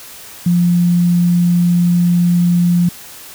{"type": "tone", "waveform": "sine", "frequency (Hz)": 174.61, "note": "F3", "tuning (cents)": 0, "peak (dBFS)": -9, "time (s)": [0.46, 2.89], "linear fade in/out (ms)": 5, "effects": ["white hiss -35 dBFS RMS until 3.34 s"]}